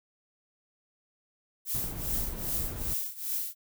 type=noise with tremolo; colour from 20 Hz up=violet; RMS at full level=-30 dBFS; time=1.65-3.55 s; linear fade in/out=50 ms; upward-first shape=triangle; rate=2.5 Hz; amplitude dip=90%
type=noise; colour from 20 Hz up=brown; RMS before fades=-37 dBFS; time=1.74-2.94 s; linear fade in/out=10 ms
effects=none